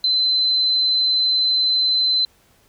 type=tone; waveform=sine; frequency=4058 Hz; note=B7; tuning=46 cents sharp; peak=-15 dBFS; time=0.04-2.25 s; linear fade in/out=2 ms; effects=pink hiss -57 dBFS RMS until 2.68 s